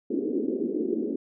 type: band-pass noise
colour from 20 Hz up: white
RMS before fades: -28 dBFS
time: 0.1-1.16 s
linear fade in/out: 5 ms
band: 230 to 410 Hz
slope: 48 dB/octave
effects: none